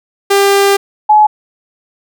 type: tone pair in turn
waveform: sawtooth / sine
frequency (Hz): 397.8 / 849.8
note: G4 / G#5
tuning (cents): +25 / +40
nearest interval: octave + minor second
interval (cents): 1315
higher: second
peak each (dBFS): -3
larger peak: neither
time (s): 0.3-0.77 / 1.09-1.27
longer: first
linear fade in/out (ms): 10
effects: none